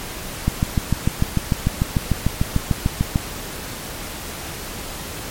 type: click train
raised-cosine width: 5 ms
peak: -4 dBFS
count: 19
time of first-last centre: 0.48-3.159 s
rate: 6.72 Hz
effects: pink hiss -31 dBFS RMS until 5.3 s + MP3 64 kbps